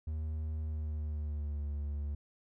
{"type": "tone with pitch glide", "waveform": "triangle", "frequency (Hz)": [77.78, 72.57], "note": ["D#2", "D2"], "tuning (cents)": [0, -20], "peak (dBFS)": -32, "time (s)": [0.07, 2.15], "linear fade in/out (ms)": 5, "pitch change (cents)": -120, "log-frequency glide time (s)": [0.63, 1.66], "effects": []}